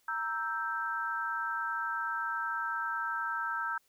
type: chord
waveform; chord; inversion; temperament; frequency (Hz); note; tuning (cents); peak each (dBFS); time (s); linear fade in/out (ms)
sine; E diminished; second; equal; 932.3 / 1318.5 / 1568; Bb5 / E6 / G6; 0 / 0 / 0; -38 / -35 / -35; 0.08-3.78; 5
effects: white hiss -71 dBFS RMS until 3.88 s